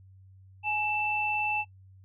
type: tone pair together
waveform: sine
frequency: 841.2 / 2659 Hz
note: G#5 / E7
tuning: +22 / +14 cents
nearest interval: octave + minor sixth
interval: 1992 cents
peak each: -30 / -28 dBFS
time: 0.63-1.65 s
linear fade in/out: 50 ms
effects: noise-tail reverb RT60 0.1 s tail -21 dB re dry + added 95 Hz sine -51 dBFS peak until 2.04 s